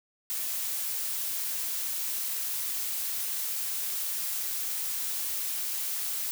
blue noise, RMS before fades -32 dBFS, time 0.3-6.31 s, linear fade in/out 0 ms, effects none

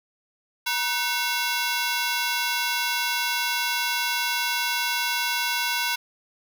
15% pulse ring-modulated tone, 1230 Hz, D#6, 20 cents flat, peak -14 dBFS, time 0.66-5.96 s, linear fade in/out 10 ms, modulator 275 Hz, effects none

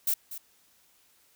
violet noise with echo, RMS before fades -26 dBFS, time 0.07-0.14 s, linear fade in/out 5 ms, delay 240 ms, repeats 1, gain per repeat -13 dB, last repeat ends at 0.38 s, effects white hiss -64 dBFS RMS until 1.35 s

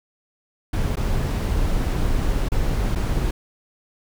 brown noise with dropouts, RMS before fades -21 dBFS, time 0.73-3.31 s, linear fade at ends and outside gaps 5 ms, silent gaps 0.957-0.969 / 2.487-2.518 / 2.951-2.957 s, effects none

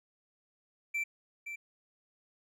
triangle tone with echo, 2340 Hz, D7, 7 cents flat, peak -29 dBFS, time 0.94-1.04 s, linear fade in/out 10 ms, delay 520 ms, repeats 1, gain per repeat -8 dB, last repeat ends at 1.56 s, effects none

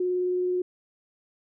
sine tone with vibrato, 362.2 Hz, F#4, 37 cents flat, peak -23 dBFS, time 0-0.62 s, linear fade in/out 5 ms, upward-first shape sine, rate 19 Hz, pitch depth 10 cents each way, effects none

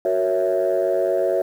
sine chord, F# dominant seventh, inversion none, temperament equal, 370 / 466.2 / 554.4 / 659.3 Hz, F#4 / A#4 / C#5 / E5, 0 / 0 / 0 / 0 cents, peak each -22 / -25 / -21 / -21 dBFS, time 0.05-1.42 s, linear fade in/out 2 ms, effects tanh soft clip ceiling -11 dBFS + 8-bit

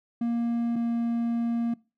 triangle tone pair in turn, 234.6 / 233.7 Hz, A#3 / A#3, +11 / +5 cents, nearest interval unison, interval 6 cents, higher first, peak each -22 dBFS, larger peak neither, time 0.21-0.76 / 0.76-1.74 s, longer second, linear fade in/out 5 ms, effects noise-tail reverb RT60 0.3 s tail -22 dB re dry

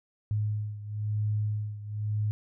sine beating tone pair, 105.4 / 106.4 Hz, G#2 / G#2, +26 / +42 cents, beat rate 1 Hz, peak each -29 / -33 dBFS, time 0.31-2.31 s, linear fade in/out 0 ms, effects none

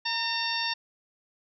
harmonic tone with a mistuned harmonic, 910 Hz, A#5, 42 cents flat, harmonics 1 / 2 / 3 / 4 / 5 / 6, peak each -34 / -34 / -34 / -34 / -34 / -34 dBFS, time 0.05-0.74 s, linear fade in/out 10 ms, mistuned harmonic 1, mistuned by +38 cents, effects none

